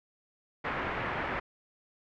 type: low-pass noise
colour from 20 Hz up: white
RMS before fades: -34 dBFS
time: 0.64-1.4 s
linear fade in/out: 10 ms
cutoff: 2000 Hz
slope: 24 dB/octave
effects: none